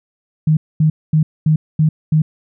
sine tone bursts, 155.56 Hz, D#3, in tune, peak -9 dBFS, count 6, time 0.47-2.22 s, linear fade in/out 5 ms, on 100 ms, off 230 ms, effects none

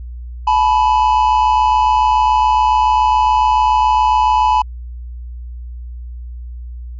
triangle tone pair together, 860.7 / 987.8 Hz, A5 / B5, -38 / 0 cents, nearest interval major second, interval 238 cents, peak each -11 dBFS, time 0.47-4.62 s, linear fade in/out 5 ms, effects added 60 Hz sine -26 dBFS peak until 6.99 s + resampled to 16000 Hz

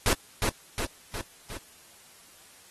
pink noise with echo, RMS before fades -23 dBFS, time 0.06-0.13 s, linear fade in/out 0 ms, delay 360 ms, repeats 4, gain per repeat -4 dB, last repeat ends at 1.57 s, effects white hiss -54 dBFS RMS until 2.7 s + AAC 32 kbps

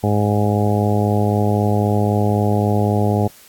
harmonic tone, 103.83 Hz, G#2, in tune, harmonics 1 / 2 / 3 / 4 / 5 / 6 / 7 / 8, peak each -17 / -20 / -25 / -23 / -26 / -27 / -25 / -27 dBFS, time 0.03-3.28 s, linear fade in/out 10 ms, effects white hiss -46 dBFS RMS until 3.48 s + AAC 64 kbps

